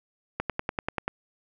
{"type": "click train", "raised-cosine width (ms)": 0.5, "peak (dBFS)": -12, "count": 8, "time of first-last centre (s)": [0.4, 1.08], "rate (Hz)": 10.3, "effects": []}